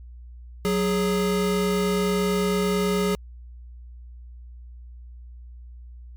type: tone pair together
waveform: square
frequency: 185 / 415.3 Hz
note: F#3 / G#4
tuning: 0 / 0 cents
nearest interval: octave + major second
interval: 1400 cents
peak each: -24 dBFS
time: 0.65-3.15 s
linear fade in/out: 0 ms
effects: added 60 Hz sine -39 dBFS peak until 6.16 s + MP3 96 kbps